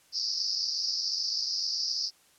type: band-pass noise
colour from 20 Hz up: pink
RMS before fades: -31 dBFS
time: 0.12-2.11 s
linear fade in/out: 50 ms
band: 4700 to 5400 Hz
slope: 96 dB/octave
effects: white hiss -62 dBFS RMS until 2.38 s + low-pass 11000 Hz 12 dB/octave